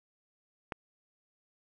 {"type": "click", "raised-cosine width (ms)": 0.5, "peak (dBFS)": -20, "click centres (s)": 0.722, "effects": []}